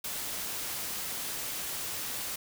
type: noise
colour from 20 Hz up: white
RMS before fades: -36 dBFS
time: 0.04-2.36 s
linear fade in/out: 5 ms
effects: none